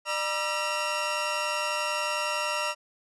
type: tone cluster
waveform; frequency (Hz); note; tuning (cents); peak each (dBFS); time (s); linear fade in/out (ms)
30% pulse; 601 / 959 / 1345 / 2781; D5 / A#5 / E6 / F7; +40 / +49 / +34 / -8; -30; 0.05-2.75; 50
effects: resampled to 24000 Hz